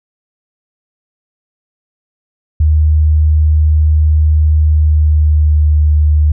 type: tone with pitch glide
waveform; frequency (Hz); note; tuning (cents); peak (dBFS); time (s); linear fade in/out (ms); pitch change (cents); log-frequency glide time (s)
sine; 76.9 to 75.54; D#2 to D2; -20 to +49; -6; 2.6-6.32; 5; -31; 4.63-5.77
effects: none